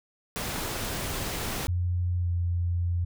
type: noise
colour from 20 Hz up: pink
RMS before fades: -32 dBFS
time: 0.36-1.67 s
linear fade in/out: 0 ms
type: tone with pitch glide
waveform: sine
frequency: 88.7 to 87.08 Hz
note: F2 to F2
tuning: +27 to -5 cents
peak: -24 dBFS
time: 1.68-3.05 s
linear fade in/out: 10 ms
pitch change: -32 cents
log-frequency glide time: 2.21-2.27 s
effects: none